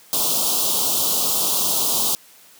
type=band-stop noise; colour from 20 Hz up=white; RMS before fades=-20 dBFS; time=0.13-2.15 s; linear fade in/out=0 ms; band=1200 to 3000 Hz; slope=48 dB/octave; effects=white hiss -49 dBFS RMS until 2.59 s + high-pass 150 Hz 12 dB/octave